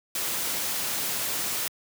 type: noise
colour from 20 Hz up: white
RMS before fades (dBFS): -29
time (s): 0.15-1.68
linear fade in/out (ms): 2
effects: high-pass 100 Hz 12 dB/octave